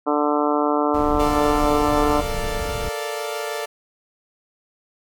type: harmonic tone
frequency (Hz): 147.8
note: D3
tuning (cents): +11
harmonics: 2 / 3 / 4 / 5 / 6 / 7 / 8 / 9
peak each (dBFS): -22 / -24 / -25 / -26 / -27 / -27 / -28 / -29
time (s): 0.06-2.22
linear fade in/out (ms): 20
type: noise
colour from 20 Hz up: brown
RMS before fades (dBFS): -27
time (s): 0.94-2.89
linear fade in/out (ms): 5
type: chord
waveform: sawtooth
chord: Bb major seventh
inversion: third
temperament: equal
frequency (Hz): 440 / 466.2 / 587.3 / 698.5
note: A4 / Bb4 / D5 / F5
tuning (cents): 0 / 0 / 0 / 0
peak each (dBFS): -25 / -31 / -26 / -29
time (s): 1.19-3.66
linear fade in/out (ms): 10
effects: none